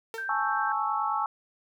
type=tone with exponential decay; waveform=sawtooth; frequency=452.3 Hz; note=A4; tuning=48 cents sharp; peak=-28 dBFS; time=0.14-0.32 s; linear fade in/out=1 ms; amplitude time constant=39 ms
type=tone; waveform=sine; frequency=1568 Hz; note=G6; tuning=in tune; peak=-31 dBFS; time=0.18-0.72 s; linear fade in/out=2 ms
type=chord; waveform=sine; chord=A major seventh; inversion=third; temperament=equal; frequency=830.6 / 880 / 1108.7 / 1318.5 Hz; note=G#5 / A5 / C#6 / E6; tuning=0 / 0 / 0 / 0 cents; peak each=-31 dBFS; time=0.29-1.26 s; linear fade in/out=2 ms
effects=none